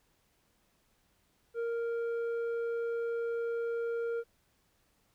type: tone with low-pass filter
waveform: square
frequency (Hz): 465.4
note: A#4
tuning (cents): -3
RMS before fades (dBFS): -34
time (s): 1.54-4.24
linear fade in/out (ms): 50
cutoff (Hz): 960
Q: 3
effects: pink hiss -72 dBFS RMS until 5.14 s